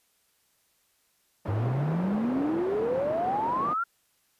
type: band-pass noise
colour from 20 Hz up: pink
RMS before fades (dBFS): -35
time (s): 1.45-3.74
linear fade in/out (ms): 10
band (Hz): 210 to 900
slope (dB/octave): 12
type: exponential sweep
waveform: sine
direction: up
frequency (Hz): 98 to 1412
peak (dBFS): -25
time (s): 1.48-3.84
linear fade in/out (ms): 10
effects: white hiss -69 dBFS RMS until 4.39 s + resampled to 32000 Hz